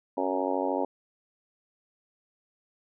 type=harmonic tone with a mistuned harmonic; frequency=93.2 Hz; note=F#2; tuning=13 cents sharp; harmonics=3 / 4 / 5 / 6 / 7 / 8 / 9 / 10; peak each=-32 / -34 / -34 / -32 / -35 / -38 / -34 / -36 dBFS; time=0.17-0.85 s; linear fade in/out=5 ms; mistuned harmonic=3; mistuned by=-18 cents; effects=none